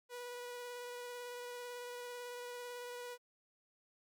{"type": "tone with vibrato", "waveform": "sawtooth", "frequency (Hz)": 488.3, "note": "B4", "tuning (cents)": -20, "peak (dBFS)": -40, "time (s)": [0.09, 3.18], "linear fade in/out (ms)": 50, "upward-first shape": "triangle", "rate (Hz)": 18, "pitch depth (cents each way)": 16, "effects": ["MP3 96 kbps"]}